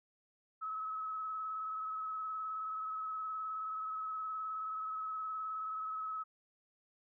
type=tone with vibrato; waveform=sine; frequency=1288 Hz; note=E6; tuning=41 cents flat; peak=-37 dBFS; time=0.61-6.24 s; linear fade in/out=20 ms; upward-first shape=sine; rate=19 Hz; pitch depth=24 cents each way; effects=none